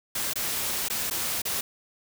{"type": "noise with dropouts", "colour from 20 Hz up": "white", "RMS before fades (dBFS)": -29, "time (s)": [0.15, 1.61], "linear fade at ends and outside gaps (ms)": 5, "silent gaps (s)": [[0.335, 0.356], [0.885, 0.899], [1.1, 1.109], [1.419, 1.452]], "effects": []}